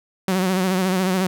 sawtooth tone with vibrato, 186.3 Hz, F#3, 12 cents sharp, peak -14 dBFS, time 0.28-1.27 s, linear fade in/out 2 ms, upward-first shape sine, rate 14 Hz, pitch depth 54 cents each way, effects none

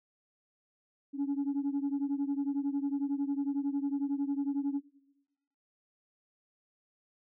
sine beating tone pair, 277.2 / 288.2 Hz, C#4 / D4, 0 / -33 cents, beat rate 11 Hz, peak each -30 / -32 dBFS, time 1.13-4.81 s, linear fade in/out 50 ms, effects noise-tail reverb RT60 1.0 s tail -22 dB re dry + tanh soft clip ceiling -26 dBFS

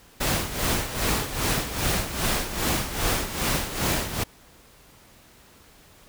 pink noise with tremolo, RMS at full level -23 dBFS, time 0.2-4.24 s, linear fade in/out 10 ms, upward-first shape sine, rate 2.5 Hz, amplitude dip 70%, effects pink hiss -53 dBFS RMS until 6.08 s

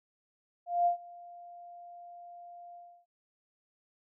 sine tone with ADSR envelope, 698.5 Hz, F5, in tune, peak -22 dBFS, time 0.66-3.06 s, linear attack 200 ms, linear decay 110 ms, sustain -24 dB, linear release 310 ms, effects none

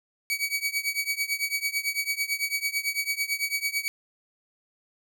sawtooth tone with tremolo, 2267 Hz, C#7, 38 cents sharp, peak -19 dBFS, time 0.3-3.88 s, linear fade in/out 0 ms, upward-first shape triangle, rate 9 Hz, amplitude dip 95%, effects none

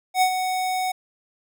square tone with ADSR envelope, 743 Hz, F#5, 7 cents sharp, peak -15 dBFS, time 0.14-0.92 s, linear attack 76 ms, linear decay 81 ms, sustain -8 dB, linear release 8 ms, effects none

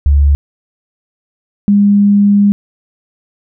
sine tone pair in turn, 71.3 / 202.9 Hz, C#2 / G#3, +49 / -40 cents, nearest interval octave + tritone, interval 1811 cents, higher second, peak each -5 dBFS, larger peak neither, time 0.06-0.35 / 1.68-2.52 s, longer second, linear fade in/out 0 ms, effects none

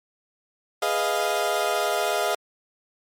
30% pulse chord, F half-diminished seventh, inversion first, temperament equal, 415.3 / 493.9 / 622.3 / 698.5 Hz, Ab4 / Cb5 / Eb5 / F5, 0 / 0 / 0 / 0 cents, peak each -26 / -29 / -24 / -23 dBFS, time 0.82-2.35 s, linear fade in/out 5 ms, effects MP3 64 kbps

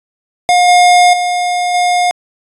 square tone with level steps, 714 Hz, F5, 38 cents sharp, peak -7 / -5 / -13 / -10 dBFS, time 0.49-2.11 s, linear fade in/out 0 ms, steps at 0.68 / 1.13 / 1.74 s, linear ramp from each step 5 ms, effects resampled to 24000 Hz

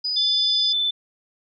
sine tone, 4966 Hz, D#8, 4 cents flat, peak -22 dBFS, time 0.04-0.73 s, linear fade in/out 10 ms
sine tone with vibrato, 3520 Hz, A7, in tune, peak -19 dBFS, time 0.16-0.91 s, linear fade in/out 10 ms, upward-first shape sine, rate 19 Hz, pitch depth 15 cents each way
effects none

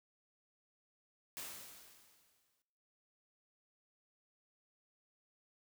white noise with exponential decay, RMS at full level -44 dBFS, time 1.37-2.62 s, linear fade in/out 0 ms, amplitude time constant 270 ms, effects noise-tail reverb RT60 1.0 s tail -17 dB re dry

